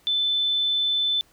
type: tone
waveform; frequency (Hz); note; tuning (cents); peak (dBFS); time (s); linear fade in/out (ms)
sine; 3520; A7; 0; -20; 0.07-1.21; 0
effects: pink hiss -59 dBFS RMS until 1.32 s